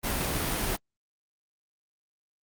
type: noise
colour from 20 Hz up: pink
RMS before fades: -29 dBFS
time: 0.03-0.77 s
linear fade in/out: 20 ms
effects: Opus 32 kbps